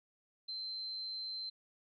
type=tone; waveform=sine; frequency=4103 Hz; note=C8; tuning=35 cents flat; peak=-39 dBFS; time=0.48-1.5 s; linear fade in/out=10 ms; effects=none